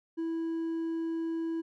triangle tone with hard clipping, 328.5 Hz, E4, 6 cents flat, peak -31 dBFS, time 0.17-1.62 s, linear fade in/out 20 ms, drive 5 dB, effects none

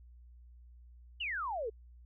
sine exponential sweep, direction down, 3035 to 415.3 Hz, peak -34 dBFS, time 1.2-1.7 s, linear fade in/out 10 ms, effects added 60 Hz sine -53 dBFS peak until 2.05 s

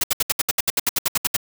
white noise bursts, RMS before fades -19 dBFS, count 15, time 0.01-1.367 s, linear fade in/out 5 ms, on 27 ms, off 68 ms, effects none

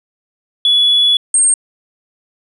sine tone pair in turn, 3407 / 8541 Hz, G#7 / C9, +44 / +35 cents, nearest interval octave + major third, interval 1591 cents, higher second, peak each -7 dBFS, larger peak neither, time 0.65-1.17 / 1.34-1.54 s, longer first, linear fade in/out 2 ms, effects tanh soft clip ceiling -4 dBFS

